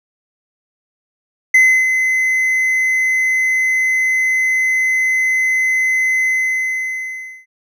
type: tone with ADSR envelope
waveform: triangle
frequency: 2044 Hz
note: C7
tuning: 41 cents flat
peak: -4 dBFS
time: 1.54-7.46 s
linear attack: 6 ms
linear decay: 310 ms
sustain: -7 dB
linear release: 1200 ms
effects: none